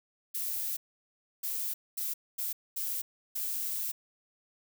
violet noise bursts at uneven times, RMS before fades -34 dBFS, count 6, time 0.34-0.77 / 1.43-1.74 / 1.97-2.14 / 2.38-2.53 / 2.76-3.02 / 3.35-3.92 s, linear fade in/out 10 ms, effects none

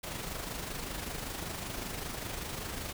pink noise with amplitude modulation, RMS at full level -37 dBFS, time 0.03-2.93 s, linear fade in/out 10 ms, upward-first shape sine, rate 25.2 Hz, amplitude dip 45%, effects none

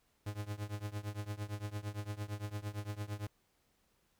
45% pulse tone with tremolo, 103.83 Hz, G#2, in tune, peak -35 dBFS, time 0.26-3.27 s, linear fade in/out 5 ms, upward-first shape triangle, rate 8.8 Hz, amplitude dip 95%, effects pink hiss -75 dBFS RMS until 4.19 s

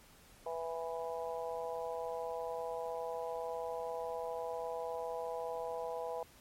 harmonic tone, 164.9 Hz, E3, 1 cent sharp, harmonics 3 / 4 / 5 / 6, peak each -40 / -42 / -44 / -46 dBFS, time 0.46-6.23 s, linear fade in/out 2 ms, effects pink hiss -61 dBFS RMS until 6.4 s + MP3 64 kbps

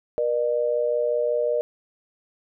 sine tone pair together, 478.4 / 603.8 Hz, A#4 / D5, +45 / +48 cents, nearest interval major third, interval 403 cents, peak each -23 / -23 dBFS, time 0.18-1.61 s, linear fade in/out 0 ms, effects none

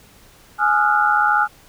sine tone cluster, 837 / 1230 / 1364 / 1445 Hz, G#5 / D#6 / F6 / F#6, +13 / -20 / -41 / -41 cents, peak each -18 / -23 / -18 / -19 dBFS, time 0.58-1.48 s, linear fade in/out 50 ms, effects pink hiss -49 dBFS RMS until 1.68 s

